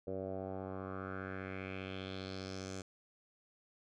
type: tone with low-pass filter sweep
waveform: 10% pulse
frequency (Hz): 95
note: F#2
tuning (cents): +46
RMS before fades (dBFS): -43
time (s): 0.07-2.82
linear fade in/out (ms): 5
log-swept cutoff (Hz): 520 to 7100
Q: 3.4
effects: none